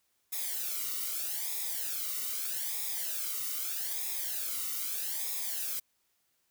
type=noise with flanger; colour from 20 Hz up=blue; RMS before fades=-35 dBFS; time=0.32-5.8 s; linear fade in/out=10 ms; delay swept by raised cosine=0.67 to 1.21 ms; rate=0.8 Hz; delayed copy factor=-0.75; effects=white hiss -75 dBFS RMS until 6.5 s